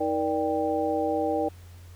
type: harmonic tone with a mistuned harmonic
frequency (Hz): 157.6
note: D#3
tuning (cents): +23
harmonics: 2 / 3 / 4 / 5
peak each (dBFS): -29 / -29 / -29 / -29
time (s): 0-1.49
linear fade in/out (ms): 10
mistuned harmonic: 4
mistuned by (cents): -120
effects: added 88 Hz sine -44 dBFS peak until 1.95 s + pink hiss -56 dBFS RMS until 1.95 s